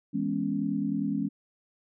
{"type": "chord", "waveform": "sine", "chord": "C# minor seventh", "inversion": "first", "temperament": "equal", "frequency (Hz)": [164.81, 207.7, 246.9, 277.2], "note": ["E3", "G#3", "B3", "C#4"], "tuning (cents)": [0, 0, 0, 0], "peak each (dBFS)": [-35, -30, -35, -30], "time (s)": [0.13, 1.29], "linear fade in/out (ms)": 20, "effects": []}